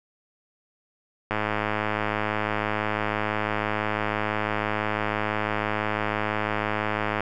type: click train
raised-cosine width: 0.5 ms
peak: -10 dBFS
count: 626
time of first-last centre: 1.31-7.206 s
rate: 106 Hz
effects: none